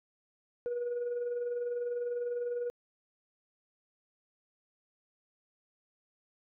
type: tone with tremolo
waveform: sine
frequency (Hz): 482.9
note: B4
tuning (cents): -39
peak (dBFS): -28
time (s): 0.66-2.7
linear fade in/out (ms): 0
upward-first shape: sine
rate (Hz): 20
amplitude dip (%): 50
effects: tanh soft clip ceiling -29 dBFS